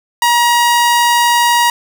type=tone; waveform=sawtooth; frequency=952 Hz; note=A#5; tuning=36 cents sharp; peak=-5 dBFS; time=0.22-1.7 s; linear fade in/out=2 ms; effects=none